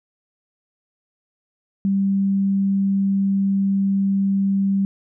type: tone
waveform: sine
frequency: 196 Hz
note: G3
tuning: in tune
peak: -16 dBFS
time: 1.85-4.85 s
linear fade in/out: 0 ms
effects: none